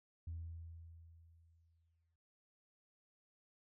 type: tone with exponential decay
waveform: sine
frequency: 82.9 Hz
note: E2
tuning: 10 cents sharp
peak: -40 dBFS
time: 0.27-2.16 s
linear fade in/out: 5 ms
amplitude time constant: 410 ms
effects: tanh soft clip ceiling -38 dBFS